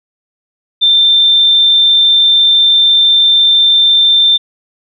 sine tone, 3574 Hz, A7, 26 cents sharp, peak -5 dBFS, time 0.81-4.38 s, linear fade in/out 20 ms, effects none

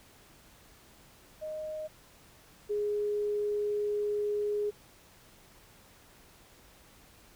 sine tone pair in turn, 620 / 415.4 Hz, D#5 / G#4, -6 / 0 cents, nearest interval perfect fifth, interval 694 cents, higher first, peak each -35 / -28 dBFS, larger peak second, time 1.41-1.88 / 2.69-4.71 s, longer second, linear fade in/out 20 ms, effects pink hiss -58 dBFS RMS until 7.35 s

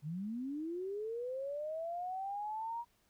sine linear sweep, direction up, 139.8 to 954 Hz, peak -37 dBFS, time 0.02-2.85 s, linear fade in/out 50 ms, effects pink hiss -73 dBFS RMS until 3.09 s

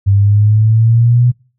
sine exponential sweep, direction up, 98 to 123.9 Hz, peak -6 dBFS, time 0.06-1.32 s, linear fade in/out 20 ms, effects noise-tail reverb RT60 0.4 s tail -25 dB re dry

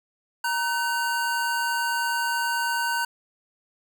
square tone pair together, 940 / 1516.9 Hz, A#5 / F#6, +14 / +43 cents, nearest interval minor sixth, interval 829 cents, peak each -27 dBFS, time 0.44-3.05 s, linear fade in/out 5 ms, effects none

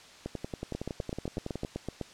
two click trains, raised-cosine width 2 ms, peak -20 / -21 dBFS, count 11 / 16, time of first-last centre 0.75-2.013 / 0.26-1.649 s, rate 7.92 / 10.8 Hz, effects white hiss -52 dBFS RMS until 2.13 s + low-pass 6000 Hz 12 dB/octave

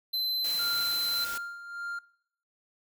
square tone, 4061 Hz, B7, 48 cents sharp, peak -28 dBFS, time 0.13-1.25 s, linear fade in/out 10 ms
white noise, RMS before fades -39 dBFS, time 0.44-1.38 s, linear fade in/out 5 ms
triangle tone with tremolo, 1396.9 Hz, F6, in tune, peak -31 dBFS, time 0.59-1.99 s, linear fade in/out 5 ms, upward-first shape sine, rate 1.7 Hz, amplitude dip 65%
effects noise-tail reverb RT60 0.7 s tail -21 dB re dry

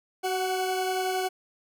40% pulse tone pair together, 375.4 / 740 Hz, F#4 / F#5, +25 / 0 cents, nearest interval octave, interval 1175 cents, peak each -28 dBFS, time 0.23-1.29 s, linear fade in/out 20 ms, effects none

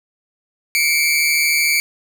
sawtooth tone pair together, 2167 / 2320 Hz, C#7 / D7, -40 / -22 cents, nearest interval minor second, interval 118 cents, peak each -16 / -12 dBFS, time 0.75-1.8 s, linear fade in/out 0 ms, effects none

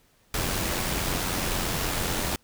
pink noise with amplitude modulation, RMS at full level -26 dBFS, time 0.34-2.36 s, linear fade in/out 2 ms, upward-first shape sine, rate 89.2 Hz, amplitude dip 40%, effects pink hiss -63 dBFS RMS until 2.43 s

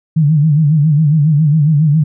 sine tone with vibrato, 151.7 Hz, D#3, 44 cents flat, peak -7 dBFS, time 0.16-2.04 s, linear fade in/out 10 ms, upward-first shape sine, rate 7.3 Hz, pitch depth 110 cents each way, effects none

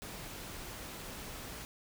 pink noise, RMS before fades -45 dBFS, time 0.02-1.65 s, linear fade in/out 0 ms, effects none

